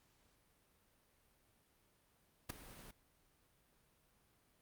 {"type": "noise with ADSR envelope", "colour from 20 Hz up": "pink", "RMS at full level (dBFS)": -38, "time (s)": [2.49, 2.91], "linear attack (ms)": 11, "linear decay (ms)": 8, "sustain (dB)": -18, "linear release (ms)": 4, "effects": ["pink hiss -74 dBFS RMS until 4.61 s", "Opus 48 kbps"]}